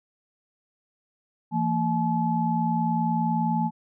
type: tone cluster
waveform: sine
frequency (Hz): 167.5 / 227.4 / 858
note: E3 / A#3 / A5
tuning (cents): +28 / -43 / -44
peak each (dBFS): -26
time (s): 1.51-3.71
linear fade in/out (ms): 50
effects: none